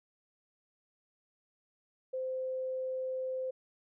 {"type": "tone", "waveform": "sine", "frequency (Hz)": 518, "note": "C5", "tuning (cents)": -17, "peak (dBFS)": -33, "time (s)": [2.13, 3.51], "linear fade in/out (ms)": 10, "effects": []}